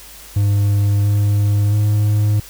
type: tone with pitch steps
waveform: triangle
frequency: 101.6 / 102.7 / 105 Hz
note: G#2 / G#2 / G#2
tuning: -38 / -19 / +19 cents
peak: -10 dBFS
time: 0.36-2.4 s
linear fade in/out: 5 ms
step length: 680 ms
effects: added 50 Hz sine -44 dBFS peak until 2.49 s + white hiss -39 dBFS RMS until 2.49 s